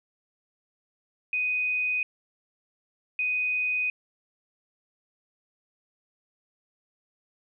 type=tone bursts at uneven times; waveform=sine; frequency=2495 Hz; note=D#7; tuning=4 cents sharp; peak=-24 dBFS; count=2; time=1.33-2.03 / 3.19-3.9 s; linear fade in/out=2 ms; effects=none